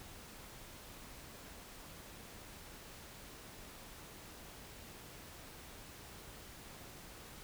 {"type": "silence", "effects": ["pink hiss -53 dBFS RMS until 7.43 s"]}